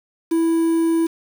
triangle tone with quantisation, 329.6 Hz, E4, in tune, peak -13 dBFS, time 0.31-1.07 s, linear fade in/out 10 ms, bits 6, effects none

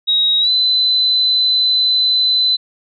sine tone with pitch glide, 3800 to 4024 Hz, A#7 to B7, +33 to +32 cents, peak -11 dBFS, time 0.07-2.57 s, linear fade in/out 20 ms, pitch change +99 cents, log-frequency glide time 0.4-0.5 s, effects none

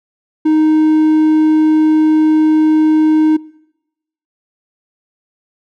triangle tone, 311.1 Hz, D#4, in tune, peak -6 dBFS, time 0.45-3.37 s, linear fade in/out 10 ms, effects noise-tail reverb RT60 0.9 s tail -23 dB re dry

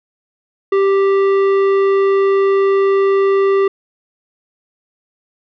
sine tone with tanh clipping, 392 Hz, G4, in tune, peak -12 dBFS, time 0.72-3.68 s, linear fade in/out 5 ms, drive 12 dB, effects none

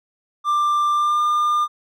triangle tone with pitch glide, 1185 to 1203.6 Hz, D6 to D6, +15 to +42 cents, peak -14 dBFS, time 0.44-1.68 s, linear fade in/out 50 ms, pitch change +27 cents, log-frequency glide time 0.93-1.21 s, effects none

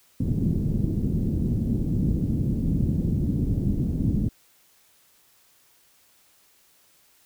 white low-pass noise, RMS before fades -24 dBFS, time 0.2-4.29 s, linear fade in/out 5 ms, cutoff 240 Hz, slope 24 dB/octave, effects white hiss -60 dBFS RMS until 7.25 s

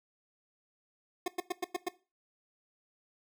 25% pulse tone bursts, 360 Hz, F#4, 47 cents flat, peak -26 dBFS, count 6, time 1.26-1.886 s, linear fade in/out 5 ms, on 21 ms, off 100 ms, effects noise-tail reverb RT60 0.3 s tail -18 dB re dry

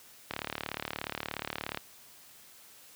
click train, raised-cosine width 0.3 ms, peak -17 dBFS, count 55, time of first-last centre 0.31-1.773 s, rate 36.9 Hz, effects white hiss -55 dBFS RMS until 2.95 s + high-pass 60 Hz 12 dB/octave

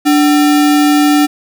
sine tone with sample-and-hold, 293.7 Hz, D4, in tune, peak -6 dBFS, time 0.05-1.27 s, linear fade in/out 20 ms, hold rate 1050 Hz, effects none

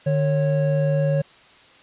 triangle tone pair together, 150.74 / 551 Hz, D3 / C#5, +45 / -11 cents, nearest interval octave + minor seventh, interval 2244 cents, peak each -17 / -20 dBFS, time 0.06-1.22 s, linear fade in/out 10 ms, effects white hiss -50 dBFS RMS until 1.82 s + resampled to 8000 Hz

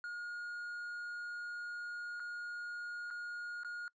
triangle tone with dropouts, 1432 Hz, F6, 43 cents sharp, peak -38 dBFS, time 0.04-3.88 s, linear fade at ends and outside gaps 1 ms, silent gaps 2.197-2.201 / 3.104-3.109 / 3.634-3.647 s, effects noise-tail reverb RT60 0.1 s tail -24 dB re dry + resampled to 16000 Hz

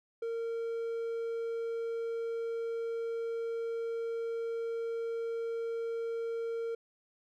triangle tone, 460 Hz, A#4, 23 cents flat, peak -31 dBFS, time 0.22-6.75 s, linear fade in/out 5 ms, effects none

